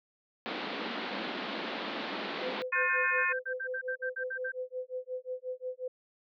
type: band-pass noise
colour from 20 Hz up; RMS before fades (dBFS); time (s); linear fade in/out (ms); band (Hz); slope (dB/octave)
pink; -37; 0.46-2.62; 0; 200 to 4200; 48
type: tone with tremolo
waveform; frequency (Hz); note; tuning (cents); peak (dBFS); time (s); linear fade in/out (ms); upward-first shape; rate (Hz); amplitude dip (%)
sine; 508; B4; +49; -32; 2.42-5.88; 5; sine; 5.6; 100
type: harmonic tone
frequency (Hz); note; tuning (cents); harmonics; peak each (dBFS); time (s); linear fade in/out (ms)
357; F4; +38; 3 / 4 / 5 / 6 / 7; -34 / -36 / -29 / -39 / -33; 2.72-3.33; 10
type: tone bursts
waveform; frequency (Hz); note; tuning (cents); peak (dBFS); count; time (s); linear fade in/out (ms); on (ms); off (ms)
sine; 1568; G6; 0; -33; 13; 2.75-4.521; 10; 79; 62
effects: none